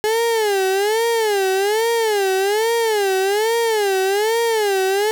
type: tone with vibrato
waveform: 35% pulse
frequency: 420 Hz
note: G#4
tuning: 19 cents sharp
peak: -14 dBFS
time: 0.04-5.11 s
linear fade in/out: 0 ms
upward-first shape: sine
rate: 1.2 Hz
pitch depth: 180 cents each way
effects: none